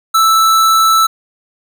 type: tone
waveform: square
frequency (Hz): 1318.5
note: E6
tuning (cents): 0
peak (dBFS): -8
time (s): 0.14-1.07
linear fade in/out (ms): 10
effects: none